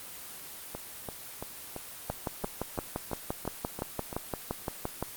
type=two click trains; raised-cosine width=1 ms; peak=-16 / -22 dBFS; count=18 / 11; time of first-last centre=2.1-5.026 / 0.75-4.128 s; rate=5.81 / 2.96 Hz; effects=white hiss -44 dBFS RMS until 5.16 s + Opus 24 kbps